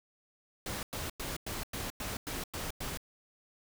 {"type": "noise bursts", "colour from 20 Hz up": "pink", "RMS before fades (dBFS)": -38, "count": 9, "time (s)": [0.66, 2.974], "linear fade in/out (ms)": 2, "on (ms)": 170, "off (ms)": 98, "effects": []}